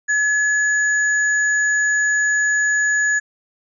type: tone pair together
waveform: sine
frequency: 1700 / 6820 Hz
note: G#6 / G#8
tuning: +40 / +45 cents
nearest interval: 2 octaves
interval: 2405 cents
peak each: -15 / -25 dBFS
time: 0.08-3.2 s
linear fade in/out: 20 ms
effects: none